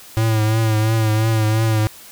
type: tone with vibrato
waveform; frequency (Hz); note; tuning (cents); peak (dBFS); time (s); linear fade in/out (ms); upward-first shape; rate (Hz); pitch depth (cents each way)
square; 110; A2; 0; -15; 0.17-1.87; 0; triangle; 2.9; 48
effects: white hiss -41 dBFS RMS until 2.11 s